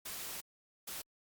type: noise bursts at uneven times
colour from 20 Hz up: white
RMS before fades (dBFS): -43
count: 2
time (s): 0.05-0.41 / 0.87-1.02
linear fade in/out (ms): 10
effects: Opus 48 kbps